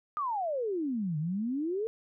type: exponential two-way sweep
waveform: sine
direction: down then up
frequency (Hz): 1248 to 146.83 to 459.8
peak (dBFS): -29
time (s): 0.17-1.87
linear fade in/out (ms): 0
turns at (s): 1.18
effects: none